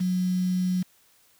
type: tone with quantisation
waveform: sine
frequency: 182.7 Hz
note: F#3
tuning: 22 cents flat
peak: -22 dBFS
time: 0-0.83 s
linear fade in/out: 10 ms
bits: 7
effects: white hiss -61 dBFS RMS until 1.39 s